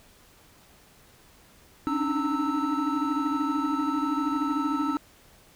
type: tone cluster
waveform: triangle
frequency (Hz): 275 / 295.8 / 308.7 / 915 / 1313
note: C#4 / D4 / D#4 / A#5 / E6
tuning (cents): -14 / +13 / -14 / -32 / -7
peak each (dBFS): -27 / -27 / -29 / -32 / -28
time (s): 1.87-4.97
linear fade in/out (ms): 0
effects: tanh soft clip ceiling -16 dBFS + pink hiss -56 dBFS RMS until 5.55 s